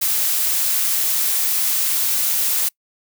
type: noise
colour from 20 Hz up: blue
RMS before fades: -19 dBFS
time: 0.01-2.69 s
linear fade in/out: 10 ms
effects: noise-tail reverb RT60 0.1 s tail -26 dB re dry